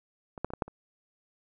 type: clicks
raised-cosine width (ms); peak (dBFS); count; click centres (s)
1; -27 / -15 / -27 / -20 / -13 / -30; 6; 0.378 / 0.446 / 0.504 / 0.536 / 0.622 / 0.68
effects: none